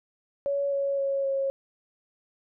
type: tone with pitch steps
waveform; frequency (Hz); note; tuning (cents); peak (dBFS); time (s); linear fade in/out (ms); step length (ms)
sine; 562 / 556.2 / 550.4 / 544.7; C#5 / C#5 / C#5 / C#5; +24 / +6 / -12 / -30; -24; 0.46-1.5; 0; 260
effects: none